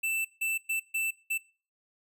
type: tone bursts at uneven times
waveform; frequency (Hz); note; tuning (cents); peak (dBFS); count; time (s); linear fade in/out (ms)
square; 2659; E7; +14; -28; 5; 0.03-0.25 / 0.41-0.58 / 0.69-0.8 / 0.94-1.11 / 1.3-1.38; 10
effects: noise-tail reverb RT60 0.4 s tail -23 dB re dry